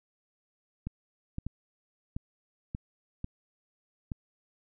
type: clicks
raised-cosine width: 5 ms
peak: -22 dBFS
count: 7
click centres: 0.87 / 1.384 / 1.466 / 2.165 / 2.749 / 3.244 / 4.118 s
effects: none